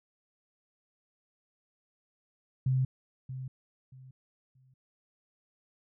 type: tone with echo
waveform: sine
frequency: 130.3 Hz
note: C3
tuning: 7 cents flat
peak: -24 dBFS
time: 2.66-2.85 s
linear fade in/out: 5 ms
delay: 630 ms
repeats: 3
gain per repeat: -12 dB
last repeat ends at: 4.74 s
effects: none